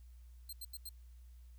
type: tone bursts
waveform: 10% pulse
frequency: 4160 Hz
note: C8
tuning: 11 cents flat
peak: -37 dBFS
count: 4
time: 0.49-0.892 s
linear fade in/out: 5 ms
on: 39 ms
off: 82 ms
effects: added 60 Hz sine -53 dBFS peak until 1.58 s + white hiss -75 dBFS RMS until 1.58 s